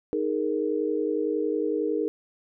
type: chord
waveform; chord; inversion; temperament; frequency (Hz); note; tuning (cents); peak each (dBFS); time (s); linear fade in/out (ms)
sine; D# suspended fourth; none; equal; 311.1 / 415.3 / 466.2; D#4 / G#4 / A#4; 0 / 0 / 0; -28; 0.13-2.08; 0
effects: none